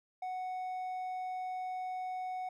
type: tone with hard clipping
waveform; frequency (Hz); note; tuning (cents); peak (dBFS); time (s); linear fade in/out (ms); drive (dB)
sine; 740; F#5; 0; -37; 0.22-2.49; 5; 3
effects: none